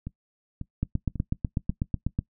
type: two click trains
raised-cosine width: 5 ms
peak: -21 / -13 dBFS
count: 4 / 12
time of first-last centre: 0.07-1.7 / 0.83-2.19 s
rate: 1.84 / 8.09 Hz
effects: noise-tail reverb RT60 0.1 s tail -20 dB re dry